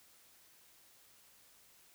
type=silence; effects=white hiss -64 dBFS RMS until 1.94 s